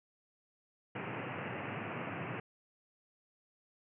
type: band-pass noise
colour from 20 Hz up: pink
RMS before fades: -41 dBFS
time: 0.95-2.4 s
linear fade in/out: 5 ms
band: 100 to 2800 Hz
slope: 96 dB/octave
effects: none